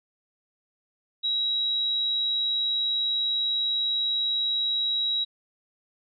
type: tone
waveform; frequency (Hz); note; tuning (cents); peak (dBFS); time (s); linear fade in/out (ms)
sine; 3860; B7; -40; -23; 1.23-5.25; 20
effects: none